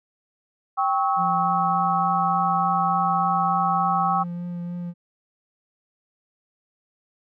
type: chord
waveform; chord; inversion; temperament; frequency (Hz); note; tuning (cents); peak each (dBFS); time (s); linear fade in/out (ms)
sine; C# diminished; second; equal with one note detuned; 784 / 1108.7 / 1292.1; G5 / C#6 / E6; 0 / 0 / -35; -22 / -24 / -25; 0.77-4.24; 20
type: tone with vibrato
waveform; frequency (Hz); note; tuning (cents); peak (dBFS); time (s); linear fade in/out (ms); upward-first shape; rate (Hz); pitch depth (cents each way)
triangle; 174.61; F3; 0; -26; 1.16-4.94; 50; triangle; 3.4; 16
effects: none